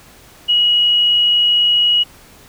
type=tone; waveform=sine; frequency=2906 Hz; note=F#7; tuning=32 cents flat; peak=-10 dBFS; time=0.48-2.04 s; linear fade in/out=20 ms; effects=pink hiss -44 dBFS RMS until 2.48 s